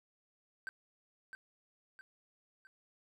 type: tone with echo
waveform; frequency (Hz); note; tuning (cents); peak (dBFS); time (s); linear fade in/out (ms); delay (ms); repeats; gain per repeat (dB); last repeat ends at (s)
triangle; 1549; G6; -21; -37; 0.67-0.69; 0; 660; 3; -6; 2.67
effects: none